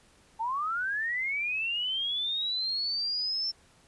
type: linear sweep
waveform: sine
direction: up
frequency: 865 to 5400 Hz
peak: -28 dBFS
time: 0.39-3.52 s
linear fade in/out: 20 ms
effects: pink hiss -61 dBFS RMS until 3.87 s + resampled to 24000 Hz